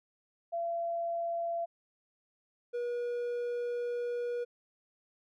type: tone pair in turn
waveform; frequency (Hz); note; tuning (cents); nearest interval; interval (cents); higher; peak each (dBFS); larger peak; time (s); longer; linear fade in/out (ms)
sine / triangle; 679 / 481.8; F5 / B4; -49 / -43; tritone; 594; first; -31 / -30; second; 0.52-1.66 / 2.73-4.45; second; 20
effects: none